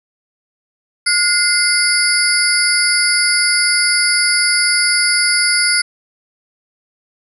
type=tone cluster; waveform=sine; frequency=1436 / 2081 / 4604 / 5080 / 9940 Hz; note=F6 / C7 / D8 / D#8 / D#9; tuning=+48 / -10 / -35 / +35 / -3 cents; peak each=-18 dBFS; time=1.06-5.82 s; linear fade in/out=10 ms; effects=none